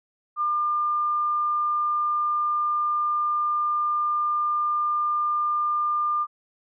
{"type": "tone", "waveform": "sine", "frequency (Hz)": 1200, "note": "D6", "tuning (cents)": 37, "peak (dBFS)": -21, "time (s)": [0.36, 6.27], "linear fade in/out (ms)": 50, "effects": []}